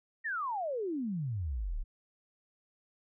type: exponential sweep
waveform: sine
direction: down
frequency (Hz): 1901 to 30.04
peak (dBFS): -32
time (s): 0.24-1.84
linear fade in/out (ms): 20
effects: none